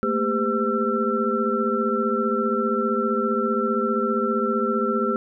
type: tone cluster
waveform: sine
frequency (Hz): 219 / 234.2 / 399.6 / 508 / 1343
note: A3 / A#3 / G4 / B4 / E6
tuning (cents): -8 / +8 / +33 / +49 / +32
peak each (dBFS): -27 / -27 / -25 / -28 / -25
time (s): 0.03-5.16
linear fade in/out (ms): 0
effects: none